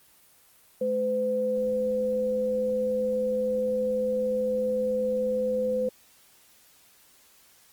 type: tone pair together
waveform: sine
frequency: 214 / 509 Hz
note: A3 / C5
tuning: -48 / -48 cents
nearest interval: octave + minor third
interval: 1500 cents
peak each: -33 / -24 dBFS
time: 0.81-5.89 s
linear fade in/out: 5 ms
effects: white hiss -58 dBFS RMS until 7.72 s + Opus 24 kbps